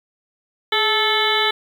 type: harmonic tone with a mistuned harmonic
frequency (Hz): 435.8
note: A4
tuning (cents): -17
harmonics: 1 / 2 / 3 / 4 / 5 / 7 / 8 / 9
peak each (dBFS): -24 / -24 / -24 / -24 / -24 / -24 / -24 / -24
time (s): 0.72-1.51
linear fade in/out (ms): 5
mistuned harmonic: 1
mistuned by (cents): -54
effects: 7-bit